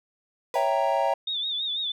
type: tone with exponential decay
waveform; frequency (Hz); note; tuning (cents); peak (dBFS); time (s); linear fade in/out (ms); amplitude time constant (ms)
35% pulse; 492.8; B4; -4; -27; 0.54-0.89; 1; 74
type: chord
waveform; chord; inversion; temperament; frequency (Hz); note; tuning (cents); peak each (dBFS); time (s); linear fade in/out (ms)
triangle; C# diminished seventh; none; equal; 554.4 / 659.3 / 784 / 932.3; C#5 / E5 / G5 / Bb5; 0 / 0 / 0 / 0; -25; 0.55-1.14; 5
type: tone with vibrato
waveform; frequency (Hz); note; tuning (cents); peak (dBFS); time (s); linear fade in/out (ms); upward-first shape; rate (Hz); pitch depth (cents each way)
sine; 3610; A7; +44; -26; 1.27-1.92; 5; sine; 6.1; 80
effects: none